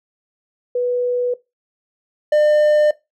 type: tone pair in turn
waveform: sine / triangle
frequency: 491.6 / 601.3 Hz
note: B4 / D5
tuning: -8 / +41 cents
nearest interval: minor third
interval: 349 cents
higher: second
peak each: -16 / -9 dBFS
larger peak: second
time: 0.75-1.34 / 2.32-2.91 s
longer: neither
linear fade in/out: 5 ms
effects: noise-tail reverb RT60 0.2 s tail -18 dB re dry